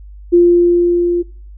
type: tone with level ramp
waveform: sine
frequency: 348.1 Hz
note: F4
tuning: 6 cents flat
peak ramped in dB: -4 to -12 dBFS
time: 0.32-1.23 s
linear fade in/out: 20 ms
effects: noise-tail reverb RT60 0.5 s tail -23 dB re dry + added 50 Hz sine -32 dBFS peak until 1.57 s